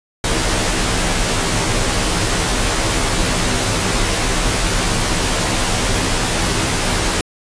pink noise with comb filter, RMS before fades -17 dBFS, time 0.24-7.21 s, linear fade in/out 2 ms, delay 14 ms, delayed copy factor -0.8, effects resampled to 22050 Hz

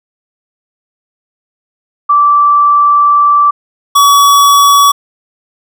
sine / square tone pair in turn, 1165 / 1134.5 Hz, D6 / C#6, -14 / +40 cents, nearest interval unison, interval 46 cents, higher first, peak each -4 dBFS, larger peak neither, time 2.09-3.51 / 3.95-4.92 s, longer first, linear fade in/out 10 ms, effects none

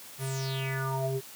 square tone with low-pass filter sweep, 133.6 Hz, C3, 36 cents sharp, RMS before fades -31 dBFS, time 0.18-1.21 s, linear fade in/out 50 ms, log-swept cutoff 12000 to 390 Hz, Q 6.6, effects white hiss -47 dBFS RMS until 1.35 s + high-pass 80 Hz 12 dB/octave

